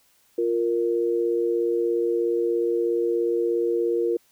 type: tone pair together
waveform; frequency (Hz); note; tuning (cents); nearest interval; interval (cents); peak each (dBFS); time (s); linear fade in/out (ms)
sine; 349.2 / 466.1; F4 / A#4; 0 / 0; perfect fourth; 500; -23; 0.38-4.17; 5
effects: white hiss -62 dBFS RMS until 4.31 s